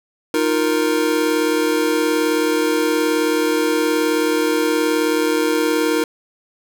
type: chord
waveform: square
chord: Eb suspended second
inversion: none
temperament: just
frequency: 311.1 / 350 / 466.7 Hz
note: Eb4 / F4 / Bb4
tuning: 0 / +4 / +2 cents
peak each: -20 / -23 / -20 dBFS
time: 0.34-6.04 s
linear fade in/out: 2 ms
effects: none